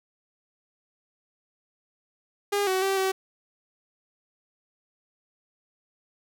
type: tone with pitch steps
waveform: sawtooth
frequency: 405.9 / 376.1 / 388.1 / 381.3 Hz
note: G#4 / F#4 / G4 / G4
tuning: -40 / +28 / -17 / -48 cents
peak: -19 dBFS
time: 2.52-3.12 s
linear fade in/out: 10 ms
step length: 150 ms
effects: none